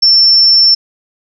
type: tone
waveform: sine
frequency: 5390 Hz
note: E8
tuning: 38 cents sharp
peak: -4 dBFS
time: 0.02-0.75 s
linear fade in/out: 10 ms
effects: none